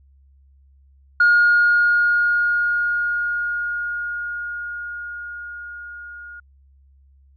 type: tone with level ramp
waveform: sine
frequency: 1429 Hz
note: F6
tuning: 39 cents sharp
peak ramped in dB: -9 to -35 dBFS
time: 1.2-6.4 s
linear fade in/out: 5 ms
effects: tanh soft clip ceiling -8 dBFS + added 68 Hz sine -50 dBFS peak until 7.36 s